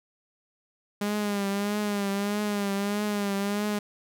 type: tone with vibrato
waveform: sawtooth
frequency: 203.5 Hz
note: G#3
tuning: 35 cents flat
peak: -22 dBFS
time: 1.01-3.79 s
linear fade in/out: 5 ms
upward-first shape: triangle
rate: 1.6 Hz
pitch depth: 59 cents each way
effects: none